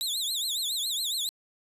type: tone with vibrato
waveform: sawtooth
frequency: 3767 Hz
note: A#7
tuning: 17 cents sharp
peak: -25 dBFS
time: 0.01-1.29 s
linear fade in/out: 0 ms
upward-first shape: triangle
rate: 7.2 Hz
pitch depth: 230 cents each way
effects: resampled to 32000 Hz